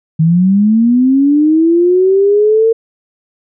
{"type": "linear sweep", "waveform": "sine", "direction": "up", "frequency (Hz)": [155.56, 456.5], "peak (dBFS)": -6, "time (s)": [0.19, 2.73], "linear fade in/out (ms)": 10, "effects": []}